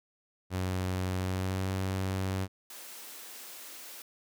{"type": "tone with pitch glide", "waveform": "sawtooth", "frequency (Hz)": [92.5, 94.99], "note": ["F#2", "F#2"], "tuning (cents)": [0, 46], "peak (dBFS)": -26, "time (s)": [0.5, 2.48], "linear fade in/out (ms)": 50, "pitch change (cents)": 46, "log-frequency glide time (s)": [1.17, 1.68]}
{"type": "high-pass noise", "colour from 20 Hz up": "white", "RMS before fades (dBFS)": -46, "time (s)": [2.7, 4.02], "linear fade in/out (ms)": 2, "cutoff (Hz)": 240, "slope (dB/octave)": 24}
{"effects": []}